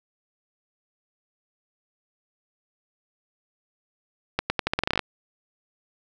accelerating click train, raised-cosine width 0.3 ms, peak -6 dBFS, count 13, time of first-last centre 4.39-4.993 s, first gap 110 ms, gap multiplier 0.84, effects none

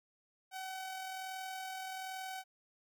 sawtooth tone with amplitude modulation, 757 Hz, F#5, 39 cents sharp, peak -36 dBFS, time 0.51-2.44 s, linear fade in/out 50 ms, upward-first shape sine, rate 41.2 Hz, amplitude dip 30%, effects none

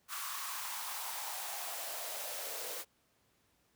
white noise with high-pass filter sweep, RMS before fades -41 dBFS, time 0.08-2.85 s, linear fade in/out 50 ms, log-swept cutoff 1200 to 480 Hz, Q 3.8, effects pink hiss -73 dBFS RMS until 3.75 s + high-pass 60 Hz 12 dB/octave

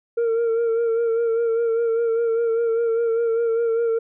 sine tone with vibrato, 460.2 Hz, A#4, 22 cents flat, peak -15 dBFS, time 0.17-3.99 s, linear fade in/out 10 ms, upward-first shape sine, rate 5 Hz, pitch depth 35 cents each way, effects tanh soft clip ceiling -17 dBFS

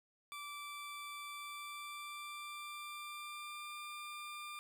20% pulse tone with pitch glide, 1166 to 1195.3 Hz, D6 to D6, -13 to +30 cents, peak -40 dBFS, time 0.32-4.59 s, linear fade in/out 0 ms, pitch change +43 cents, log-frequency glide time 1.3-3.78 s, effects none

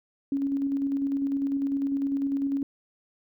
sine tone with tremolo, 277.2 Hz, C#4, in tune, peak -23 dBFS, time 0.32-2.63 s, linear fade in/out 2 ms, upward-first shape square, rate 10 Hz, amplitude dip 30%, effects none

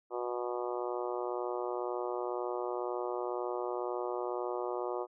harmonic tone, 122 Hz, B2, 21 cents flat, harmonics 3 / 4 / 5 / 6 / 7 / 8 / 9 / 10, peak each -37 / -39 / -41 / -43 / -44 / -45 / -46 / -47 dBFS, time 0.1-5.07 s, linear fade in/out 50 ms, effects none

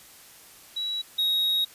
sine / triangle tone pair in turn, 3900 / 3782 Hz, B7 / A#7, -23 / +24 cents, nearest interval minor second, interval 53 cents, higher first, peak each -27 / -20 dBFS, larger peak second, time 0.76-1.02 / 1.18-1.65 s, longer second, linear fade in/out 10 ms, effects white hiss -50 dBFS RMS until 1.74 s + resampled to 32000 Hz

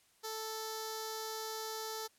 5% pulse tone with notch filter, 440 Hz, A4, in tune, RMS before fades -41 dBFS, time 0.23-2.08 s, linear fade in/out 20 ms, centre 2500 Hz, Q 0.54, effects white hiss -69 dBFS RMS until 2.18 s + low-pass 12000 Hz 12 dB/octave

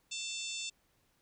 harmonic tone, 890 Hz, A5, 20 cents sharp, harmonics 3 / 4 / 5 / 6 / 7 / 8 / 9, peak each -43 / -42 / -48 / -48 / -49 / -44 / -49 dBFS, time 0.11-0.7 s, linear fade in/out 10 ms, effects pink hiss -73 dBFS RMS until 1.21 s

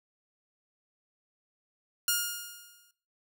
5% pulse tone with exponential decay, 1420 Hz, F6, 28 cents sharp, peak -12 dBFS, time 2.08-2.91 s, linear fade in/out 2 ms, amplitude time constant 180 ms, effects noise-tail reverb RT60 0.4 s tail -17 dB re dry

